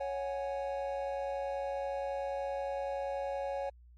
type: chord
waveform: triangle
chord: C# suspended fourth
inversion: none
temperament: equal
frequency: 554.4 / 740 / 830.6 Hz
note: C#5 / F#5 / G#5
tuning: 0 / 0 / 0 cents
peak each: -33 / -39 / -39 dBFS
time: 0-3.7 s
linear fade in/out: 10 ms
effects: added 60 Hz sine -54 dBFS peak until 3.97 s + MP3 48 kbps